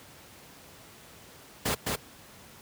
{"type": "noise with echo", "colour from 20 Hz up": "pink", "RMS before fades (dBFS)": -27, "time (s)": [1.65, 1.75], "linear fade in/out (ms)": 10, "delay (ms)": 210, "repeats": 1, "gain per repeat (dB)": -2, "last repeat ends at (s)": 1.96, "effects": ["pink hiss -51 dBFS RMS until 2.61 s", "high-pass 80 Hz 12 dB/octave"]}